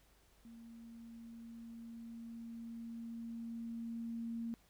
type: tone with level ramp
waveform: sine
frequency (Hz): 230.6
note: A#3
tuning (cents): -19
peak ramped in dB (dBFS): -52 to -38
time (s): 0.45-4.54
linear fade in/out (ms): 0
effects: added 50 Hz sine -70 dBFS peak until 4.69 s + pink hiss -70 dBFS RMS until 4.69 s